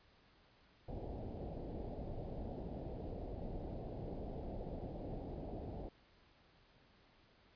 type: low-pass noise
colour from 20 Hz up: pink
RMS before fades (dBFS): -45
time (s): 0.88-5.89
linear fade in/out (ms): 5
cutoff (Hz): 760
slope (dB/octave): 48
effects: pink hiss -68 dBFS RMS until 7.55 s + resampled to 11025 Hz